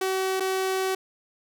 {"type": "tone with dropouts", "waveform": "sawtooth", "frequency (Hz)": 379.2, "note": "F#4", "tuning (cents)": 43, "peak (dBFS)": -20, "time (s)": [0.01, 0.95], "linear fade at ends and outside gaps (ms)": 5, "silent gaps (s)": [0.399, 0.404], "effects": []}